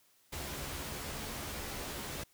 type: noise with comb filter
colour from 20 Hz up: pink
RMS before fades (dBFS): -41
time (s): 0.32-2.24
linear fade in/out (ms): 10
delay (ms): 14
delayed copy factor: +0.55
effects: white hiss -68 dBFS RMS until 2.33 s